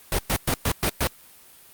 pink noise bursts, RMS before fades -22 dBFS, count 6, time 0.12-1.072 s, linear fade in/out 2 ms, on 67 ms, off 110 ms, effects white hiss -50 dBFS RMS until 1.73 s + Opus 32 kbps

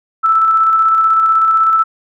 sine tone with tremolo, 1318.5 Hz, E6, in tune, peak -7 dBFS, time 0.23-1.84 s, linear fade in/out 20 ms, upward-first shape square, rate 16 Hz, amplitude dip 25%, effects none

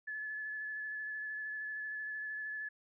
sine tone with vibrato, 1721 Hz, A6, 39 cents flat, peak -38 dBFS, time 0.07-2.69 s, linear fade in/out 10 ms, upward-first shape square, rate 13 Hz, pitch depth 12 cents each way, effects none

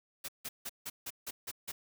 white noise bursts, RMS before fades -40 dBFS, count 8, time 0.24-1.72 s, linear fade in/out 10 ms, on 45 ms, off 160 ms, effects none

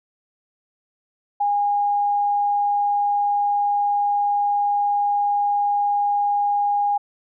sine tone, 817 Hz, G#5, 29 cents flat, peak -17 dBFS, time 1.4-6.98 s, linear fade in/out 10 ms, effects none

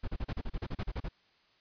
brown noise bursts, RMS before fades -34 dBFS, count 13, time 0.03-1.087 s, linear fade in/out 10 ms, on 49 ms, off 35 ms, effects white hiss -67 dBFS RMS until 1.6 s + resampled to 11025 Hz

